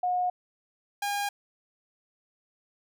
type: tone pair in turn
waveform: sine / sawtooth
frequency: 723 / 811.5 Hz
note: F#5 / G#5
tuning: -40 / -40 cents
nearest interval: major second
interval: 200 cents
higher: second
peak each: -24 dBFS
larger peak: neither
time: 0.03-0.3 / 1.02-1.29 s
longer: neither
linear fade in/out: 5 ms
effects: none